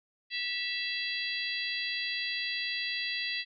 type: harmonic tone with a mistuned harmonic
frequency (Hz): 668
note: E5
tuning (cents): +23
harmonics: 3 / 4 / 5 / 6 / 7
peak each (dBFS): -36 / -37 / -38 / -39 / -39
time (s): 0.3-3.45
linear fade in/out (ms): 50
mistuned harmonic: 3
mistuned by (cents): -38
effects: none